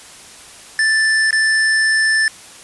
square tone with dropouts, 1762 Hz, A6, 2 cents sharp, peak -13 dBFS, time 0.79-2.28 s, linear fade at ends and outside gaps 1 ms, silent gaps 1.308-1.328 s, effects white hiss -39 dBFS RMS until 2.63 s + resampled to 24000 Hz

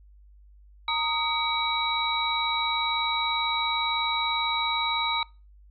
sine tone cluster, 925 / 1248 / 2269 / 3887 Hz, A#5 / D#6 / C#7 / B7, -14 / +5 / +40 / -28 cents, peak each -29 / -31 / -31 / -28 dBFS, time 0.88-5.23 s, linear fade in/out 2 ms, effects noise-tail reverb RT60 0.3 s tail -23 dB re dry + added 50 Hz sine -50 dBFS peak until 5.7 s

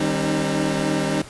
25% pulse tone cluster, 154.6 / 197.4 / 267.6 / 305.8 Hz, D#3 / G3 / C4 / D#4, -11 / +12 / +39 / -30 cents, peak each -22 dBFS, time 0-1.22 s, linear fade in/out 5 ms, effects pink hiss -41 dBFS RMS until 1.29 s + resampled to 24000 Hz

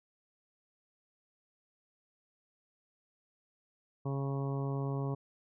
harmonic tone, 137.8 Hz, C#3, 10 cents flat, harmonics 1 / 2 / 3 / 4 / 5 / 6 / 7 / 8, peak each -33 / -41 / -41 / -47 / -48 / -52 / -49 / -49 dBFS, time 4.05-5.15 s, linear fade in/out 10 ms, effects none

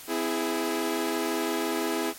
sawtooth chord, C augmented, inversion none, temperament equal with one note detuned, 255.7 / 329.6 / 415.3 Hz, C4 / E4 / G#4, -40 / 0 / 0 cents, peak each -29 / -25 / -27 dBFS, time 0.07-2.14 s, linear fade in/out 50 ms, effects white hiss -44 dBFS RMS until 2.18 s + MP3 64 kbps

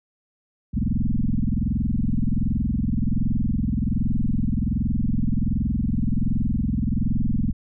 sine tone with frequency modulation, 106 Hz, G#2, 36 cents sharp, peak -19 dBFS, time 0.73-7.53 s, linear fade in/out 20 ms, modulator 21.3 Hz, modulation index 6.6, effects none

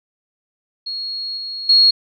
sine tone with level steps, 4304 Hz, C8, 48 cents sharp, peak -23 / -25 / -8 dBFS, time 0.86-1.91 s, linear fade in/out 10 ms, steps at 1.37 / 1.69 s, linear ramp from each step 5 ms, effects none

